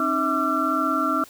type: tone cluster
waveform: sine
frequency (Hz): 267.1 / 308.8 / 649 / 1171 / 1358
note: C4 / D#4 / E5 / D6 / F6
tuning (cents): +36 / -13 / -27 / -5 / -49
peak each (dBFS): -27 / -27 / -30 / -27 / -23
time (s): 0-1.24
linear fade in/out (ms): 2
effects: white hiss -48 dBFS RMS until 1.29 s